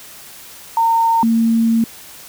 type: tone pair in turn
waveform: sine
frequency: 914 / 227.8 Hz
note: A#5 / A#3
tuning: -34 / -40 cents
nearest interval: 2 octaves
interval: 2406 cents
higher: first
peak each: -11 dBFS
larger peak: neither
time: 0.77-1.23 / 1.23-1.84 s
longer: second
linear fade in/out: 2 ms
effects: white hiss -38 dBFS RMS until 2.28 s